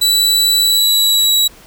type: tone with pitch glide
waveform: sawtooth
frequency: 3951 to 3890 Hz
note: B7 to B7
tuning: 0 to -27 cents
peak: -7 dBFS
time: 0.01-1.48 s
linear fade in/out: 10 ms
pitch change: -27 cents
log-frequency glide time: 0.59-1.35 s
effects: pink hiss -42 dBFS RMS until 1.66 s